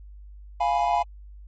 triangle chord, F diminished, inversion none, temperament equal, 698.5 / 830.6 / 987.8 Hz, F5 / Ab5 / Cb6, 0 / 0 / 0 cents, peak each -22 / -22 / -25 dBFS, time 0.6-1.03 s, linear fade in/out 10 ms, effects added 50 Hz sine -41 dBFS peak until 1.47 s + MP3 32 kbps

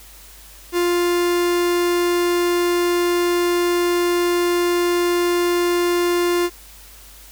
45% pulse tone, 350 Hz, F4, 4 cents sharp, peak -16 dBFS, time 0.72-6.5 s, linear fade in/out 50 ms, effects added 50 Hz sine -45 dBFS peak until 7.31 s + white hiss -44 dBFS RMS until 7.31 s

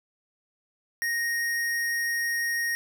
square tone, 1866 Hz, A#6, 1 cent sharp, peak -26 dBFS, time 1.02-2.75 s, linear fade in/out 0 ms, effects none

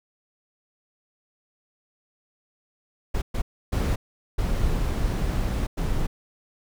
brown noise bursts at uneven times, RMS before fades -24 dBFS, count 5, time 3.14-3.22 / 3.34-3.42 / 3.72-3.96 / 4.38-5.67 / 5.77-6.07 s, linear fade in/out 10 ms, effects none

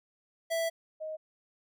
square / sine tone pair in turn, 660 / 625.8 Hz, E5 / D#5, +2 / +10 cents, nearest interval minor second, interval 92 cents, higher first, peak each -29 / -35 dBFS, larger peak first, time 0.5-0.7 / 1-1.17 s, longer first, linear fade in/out 20 ms, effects none

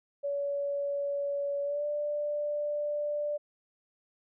sine tone with pitch glide, 567 to 589.7 Hz, C#5 to D5, +39 to +7 cents, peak -29 dBFS, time 0.23-3.38 s, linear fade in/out 20 ms, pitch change +68 cents, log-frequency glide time 1.63-1.85 s, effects none

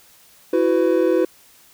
triangle chord, E suspended second, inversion none, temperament equal with one note detuned, 329.6 / 370 / 501.4 Hz, E4 / F#4 / B4, 0 / 0 / +26 cents, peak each -17 dBFS, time 0.53-1.25 s, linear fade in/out 5 ms, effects white hiss -51 dBFS RMS until 1.73 s

